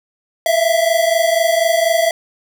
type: tone pair together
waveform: square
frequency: 651.9 / 676 Hz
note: E5 / E5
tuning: -19 / +43 cents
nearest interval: minor second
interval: 62 cents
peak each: -16 dBFS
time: 0.46-2.11 s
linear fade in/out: 2 ms
effects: none